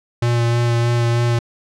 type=tone with vibrato; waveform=square; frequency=118.5 Hz; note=A#2; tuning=29 cents sharp; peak=-15 dBFS; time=0.22-1.39 s; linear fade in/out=5 ms; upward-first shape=sine; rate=3.2 Hz; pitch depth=15 cents each way; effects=low-pass 7000 Hz 12 dB/octave